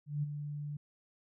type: tone with ADSR envelope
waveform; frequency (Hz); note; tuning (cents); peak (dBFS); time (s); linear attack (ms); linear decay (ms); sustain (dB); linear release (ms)
sine; 146.83; D3; 0; -29; 0.06-0.77; 170; 20; -8; 6
effects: none